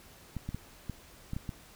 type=clicks; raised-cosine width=5 ms; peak=-23 dBFS; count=7; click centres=0.367 / 0.49 / 0.546 / 0.897 / 1.334 / 1.365 / 1.492 s; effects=pink hiss -55 dBFS RMS until 1.75 s